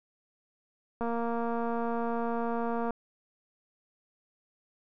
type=click train; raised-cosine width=1 ms; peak=-20 dBFS; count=443; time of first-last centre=1.01-2.907 s; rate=233 Hz; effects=none